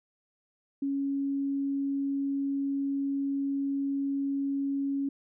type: tone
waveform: sine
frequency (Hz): 277.2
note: C#4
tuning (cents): 0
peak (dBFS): -27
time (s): 0.82-5.09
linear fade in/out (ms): 5
effects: none